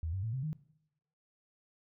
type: tone with pitch steps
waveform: sine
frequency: 81 / 95.22 / 111.93 / 131.58 / 154.68 Hz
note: E2 / G2 / A2 / C3 / D#3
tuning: -30 / -50 / +30 / +10 / -10 cents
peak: -33 dBFS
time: 0.03-0.53 s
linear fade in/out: 0 ms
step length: 100 ms
effects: noise-tail reverb RT60 0.8 s tail -20 dB re dry